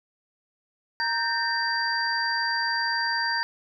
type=tone cluster; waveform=sine; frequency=934 / 1565 / 1818 / 4719 Hz; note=A#5 / G6 / A#6 / D8; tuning=+3 / -3 / -44 / +7 cents; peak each=-29 dBFS; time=1-3.43 s; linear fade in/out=0 ms; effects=none